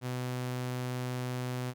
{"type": "tone", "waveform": "sawtooth", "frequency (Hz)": 125.6, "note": "B2", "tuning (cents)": 30, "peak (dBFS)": -29, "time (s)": [0.01, 1.74], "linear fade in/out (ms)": 50, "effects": []}